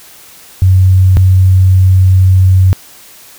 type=tone pair in turn; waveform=sine; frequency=93.4 / 93.4 Hz; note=F#2 / F#2; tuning=+17 / +17 cents; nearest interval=unison; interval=0 cents; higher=neither; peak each=-3 dBFS; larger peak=neither; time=0.62-1.17 / 1.17-2.73 s; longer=second; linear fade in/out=0 ms; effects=white hiss -37 dBFS RMS until 3.38 s